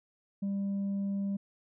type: tone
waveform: sine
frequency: 198.2 Hz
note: G3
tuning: 19 cents sharp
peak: -27 dBFS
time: 0.42-1.37 s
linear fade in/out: 10 ms
effects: tanh soft clip ceiling -29 dBFS